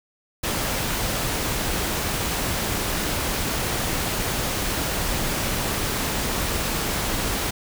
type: noise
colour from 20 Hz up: pink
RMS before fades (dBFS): -25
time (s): 0.43-7.51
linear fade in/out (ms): 10
effects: none